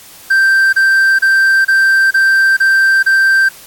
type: tone bursts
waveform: triangle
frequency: 1568 Hz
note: G6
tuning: in tune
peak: -5 dBFS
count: 7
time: 0.3-3.49 s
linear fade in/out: 10 ms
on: 430 ms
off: 30 ms
effects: white hiss -37 dBFS RMS until 3.66 s + AAC 64 kbps